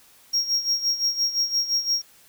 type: tone with tremolo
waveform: triangle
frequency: 5588 Hz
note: F8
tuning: in tune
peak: -17 dBFS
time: 0.33-2.02 s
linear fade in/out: 10 ms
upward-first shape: sine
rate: 5.8 Hz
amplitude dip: 75%
effects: white hiss -54 dBFS RMS until 2.28 s